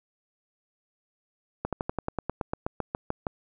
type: slowing click train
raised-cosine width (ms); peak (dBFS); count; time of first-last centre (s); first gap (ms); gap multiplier
1; -14; 15; 1.65-3.268; 77; 1.06
effects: none